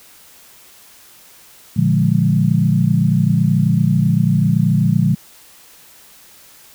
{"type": "chord", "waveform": "sine", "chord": "Bb dominant seventh", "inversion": "none", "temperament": "equal", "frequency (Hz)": [116.54, 146.83, 174.61, 207.7], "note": ["Bb2", "D3", "F3", "Ab3"], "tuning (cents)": [0, 0, 0, 0], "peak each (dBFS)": [-18, -16, -16, -19], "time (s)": [1.76, 5.15], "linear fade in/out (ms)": 10, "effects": ["white hiss -45 dBFS RMS until 6.74 s"]}